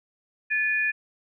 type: tone pair together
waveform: sine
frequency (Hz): 1733.8 / 2452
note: A6 / D#7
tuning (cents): -26 / -26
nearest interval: tritone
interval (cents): 600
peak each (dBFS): -24 / -25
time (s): 0.5-0.92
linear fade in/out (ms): 20
effects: none